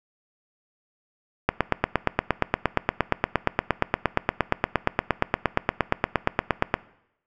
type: click train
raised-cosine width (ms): 0.5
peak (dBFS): -3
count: 46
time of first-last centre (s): 1.49-6.741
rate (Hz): 8.57
effects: noise-tail reverb RT60 0.8 s tail -20 dB re dry